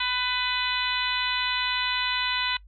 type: harmonic tone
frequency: 499.4 Hz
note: B4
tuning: 19 cents sharp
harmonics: 2 / 3 / 4 / 5 / 6 / 7 / 8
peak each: -32 / -32 / -32 / -32 / -32 / -32 / -32 dBFS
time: 0-2.57 s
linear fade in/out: 5 ms
effects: noise-tail reverb RT60 0.1 s tail -22 dB re dry + added 50 Hz sine -47 dBFS peak until 2.67 s